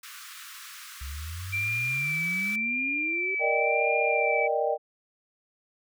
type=high-pass noise; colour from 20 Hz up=pink; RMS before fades=-44 dBFS; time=0.03-2.56 s; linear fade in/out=5 ms; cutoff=1100 Hz; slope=96 dB/octave
type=exponential sweep; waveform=sine; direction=up; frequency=65.7 to 392.4 Hz; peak=-34 dBFS; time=1.01-3.35 s; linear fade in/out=5 ms
type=tone with vibrato; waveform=sine; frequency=2349 Hz; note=D7; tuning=in tune; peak=-26 dBFS; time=1.52-4.48 s; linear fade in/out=20 ms; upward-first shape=sine; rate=0.92 Hz; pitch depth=38 cents each way
type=chord; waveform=sine; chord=Eb major seventh; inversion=second; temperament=equal; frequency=466.2 / 587.3 / 622.3 / 784 Hz; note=Bb4 / D5 / Eb5 / G5; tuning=0 / 0 / 0 / 0 cents; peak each=-29 dBFS; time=3.39-4.78 s; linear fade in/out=50 ms
effects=none